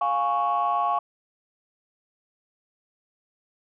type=chord; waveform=sine; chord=Db major; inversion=first; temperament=equal with one note detuned; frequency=702.9 / 830.6 / 1108.7 Hz; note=F5 / Ab5 / Db6; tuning=+11 / 0 / 0 cents; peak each=-25 / -26 / -23 dBFS; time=0.01-0.99 s; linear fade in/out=5 ms; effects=tanh soft clip ceiling -15 dBFS